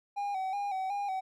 triangle tone with vibrato, 784 Hz, G5, in tune, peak -29 dBFS, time 0.16-1.21 s, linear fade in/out 20 ms, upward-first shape square, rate 2.7 Hz, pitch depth 57 cents each way, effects none

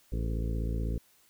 harmonic tone with a mistuned harmonic, 56 Hz, A1, 31 cents sharp, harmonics 1 / 2 / 3 / 4 / 5 / 6 / 7 / 8 / 9, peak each -30 / -36 / -40 / -42 / -44 / -46 / -47 / -48 / -49 dBFS, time 0.12-0.98 s, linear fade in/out 5 ms, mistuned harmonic 7, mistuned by +84 cents, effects white hiss -64 dBFS RMS until 1.29 s

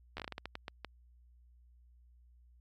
slowing click train, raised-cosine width 0.3 ms, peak -24 dBFS, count 12, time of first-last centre 0.17-0.847 s, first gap 12 ms, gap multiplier 1.3, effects added 60 Hz sine -59 dBFS peak until 2.6 s + MP3 96 kbps

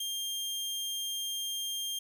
sawtooth tone, 3200 Hz, G7, 35 cents sharp, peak -30 dBFS, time 0-1.99 s, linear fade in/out 5 ms, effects none

